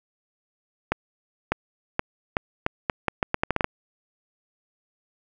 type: accelerating click train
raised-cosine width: 0.5 ms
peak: -6 dBFS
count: 14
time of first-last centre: 0.92-3.644 s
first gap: 600 ms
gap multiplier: 0.79
effects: none